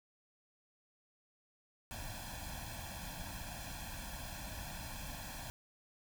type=noise with comb filter; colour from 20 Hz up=pink; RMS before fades=-45 dBFS; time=1.91-5.5 s; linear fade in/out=0 ms; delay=1.2 ms; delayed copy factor=+1; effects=none